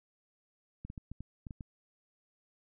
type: clicks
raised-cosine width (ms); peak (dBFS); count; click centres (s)
5; -30; 8; 0.85 / 0.901 / 0.978 / 1.116 / 1.206 / 1.468 / 1.508 / 1.608
effects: none